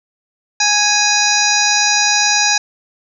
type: harmonic tone with a mistuned harmonic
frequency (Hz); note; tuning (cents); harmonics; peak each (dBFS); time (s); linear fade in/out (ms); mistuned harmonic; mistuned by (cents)
830.6; G#5; 0; 1 / 2 / 3 / 5 / 6 / 7 / 8; -19 / -19 / -19 / -19 / -19 / -19 / -19; 0.6-2.58; 5; 5; -81
effects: none